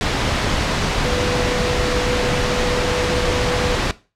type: tone in noise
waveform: sine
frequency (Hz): 493.9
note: B4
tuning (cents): 0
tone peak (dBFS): -21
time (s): 1.05-3.75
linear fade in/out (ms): 0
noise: pink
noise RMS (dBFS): -19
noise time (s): 0.01-3.91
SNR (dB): -5
effects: noise-tail reverb RT60 0.3 s tail -17 dB re dry + low-pass 5000 Hz 12 dB/octave